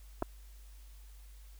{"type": "clicks", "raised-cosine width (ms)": 1, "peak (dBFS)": -20, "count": 2, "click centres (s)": [0.223, 0.226], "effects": ["added 50 Hz sine -50 dBFS peak until 1.59 s", "white hiss -64 dBFS RMS until 1.59 s"]}